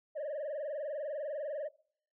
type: tone with vibrato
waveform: sine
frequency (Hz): 587.3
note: D5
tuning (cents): 0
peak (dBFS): -33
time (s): 0.15-1.69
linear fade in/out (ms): 20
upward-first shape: sine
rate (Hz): 20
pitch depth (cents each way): 130
effects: noise-tail reverb RT60 0.6 s tail -25 dB re dry + tanh soft clip ceiling -34 dBFS